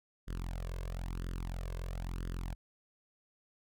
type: tone with flanger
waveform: sawtooth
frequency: 43.65 Hz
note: F1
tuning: in tune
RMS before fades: -39 dBFS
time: 0.27-2.55 s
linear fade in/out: 20 ms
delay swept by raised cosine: 0.61 to 1.91 ms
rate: 1 Hz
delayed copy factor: +0.85
effects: none